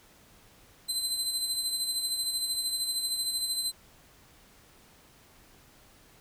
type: tone with tremolo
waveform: 25% pulse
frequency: 4064 Hz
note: B7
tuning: 49 cents sharp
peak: -22 dBFS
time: 0.88-3.72 s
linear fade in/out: 20 ms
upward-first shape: sine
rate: 13 Hz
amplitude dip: 50%
effects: pink hiss -58 dBFS RMS until 6.2 s